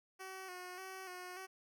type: tone with vibrato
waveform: 10% pulse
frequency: 370.5 Hz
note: F#4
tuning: 2 cents sharp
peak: -38 dBFS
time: 0.19-1.47 s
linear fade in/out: 20 ms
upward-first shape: square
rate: 1.7 Hz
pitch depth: 39 cents each way
effects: none